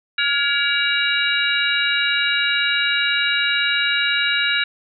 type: tone cluster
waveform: sine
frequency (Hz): 1414 / 1676 / 2295 / 2826 / 3839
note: F6 / G#6 / D7 / F7 / B7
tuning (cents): +21 / +15 / -40 / +20 / -50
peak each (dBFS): -23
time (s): 0.18-4.64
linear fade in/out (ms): 5
effects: none